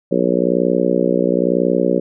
harmonic tone, 61 Hz, B1, 21 cents flat, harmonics 3 / 4 / 5 / 6 / 7 / 8 / 9, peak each -21 / -21 / -21 / -21 / -21 / -21 / -21 dBFS, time 0.11-2 s, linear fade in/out 10 ms, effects none

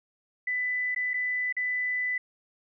sine tone with dropouts, 1995 Hz, B6, 17 cents sharp, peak -26 dBFS, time 0.47-2.18 s, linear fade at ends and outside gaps 5 ms, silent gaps 0.948-0.961 / 1.135-1.14 / 1.526-1.566 s, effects none

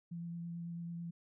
sine tone with vibrato, 170 Hz, F3, 46 cents flat, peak -40 dBFS, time 0.11-1.11 s, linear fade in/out 10 ms, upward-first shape triangle, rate 9.1 Hz, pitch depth 15 cents each way, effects none

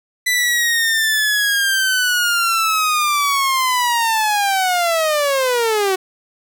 sawtooth linear sweep, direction down, 1998 to 369.7 Hz, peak -11 dBFS, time 0.26-5.96 s, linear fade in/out 10 ms, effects none

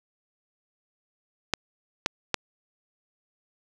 clicks, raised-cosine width 0.2 ms, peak -5 dBFS, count 3, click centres 1.537 / 2.061 / 2.343 s, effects none

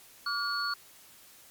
sine tone cluster, 1151 / 1422 / 4414 Hz, D6 / F6 / C#8, -35 / +31 / -8 cents, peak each -34 / -33 / -33 dBFS, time 0.26-0.74 s, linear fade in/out 5 ms, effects white hiss -55 dBFS RMS until 1.5 s + MP3 96 kbps

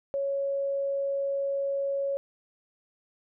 sine tone, 554.4 Hz, C#5, in tune, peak -26 dBFS, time 0.14-2.17 s, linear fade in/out 0 ms, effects none

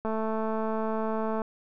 click train, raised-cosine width 1 ms, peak -18 dBFS, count 302, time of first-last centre 0.05-1.418 s, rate 220 Hz, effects none

